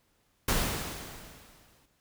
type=noise with exponential decay; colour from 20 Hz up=pink; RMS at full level=-26 dBFS; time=0.48-1.86 s; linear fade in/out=5 ms; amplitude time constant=300 ms; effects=pink hiss -71 dBFS RMS until 2 s